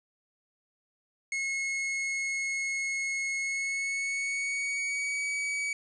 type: tone with pitch glide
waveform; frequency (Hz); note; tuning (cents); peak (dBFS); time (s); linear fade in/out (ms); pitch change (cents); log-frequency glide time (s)
45% pulse; 2174 to 2273; C#7 to C#7; -34 to +43; -29; 1.32-5.73; 2; +77; 3.38-5.27
effects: resampled to 22050 Hz + 10-bit